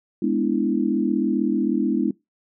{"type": "chord", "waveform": "sine", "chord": "E dominant seventh", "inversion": "first", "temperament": "equal", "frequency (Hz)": [207.7, 246.9, 293.7, 329.6], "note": ["G#3", "B3", "D4", "E4"], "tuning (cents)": [0, 0, 0, 0], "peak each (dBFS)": -24, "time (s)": [0.22, 2.11], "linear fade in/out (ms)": 5, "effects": ["noise-tail reverb RT60 0.2 s tail -22 dB re dry"]}